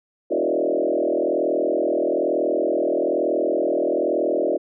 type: tone with frequency modulation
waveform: sine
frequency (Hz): 469.9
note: A#4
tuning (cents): +14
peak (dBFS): -18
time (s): 0.3-4.58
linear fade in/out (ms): 20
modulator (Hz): 41.1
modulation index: 4
effects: none